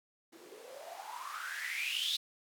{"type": "noise with band-pass filter sweep", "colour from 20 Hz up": "blue", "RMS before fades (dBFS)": -40, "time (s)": [0.32, 2.17], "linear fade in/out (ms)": 10, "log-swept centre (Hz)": [310, 3800], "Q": 9.8, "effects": []}